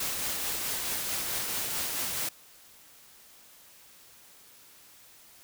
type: noise with tremolo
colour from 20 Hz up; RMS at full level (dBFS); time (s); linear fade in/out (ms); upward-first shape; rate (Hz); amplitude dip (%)
white; -31; 0-2.29; 5; triangle; 4.6; 30
effects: white hiss -55 dBFS RMS until 5.43 s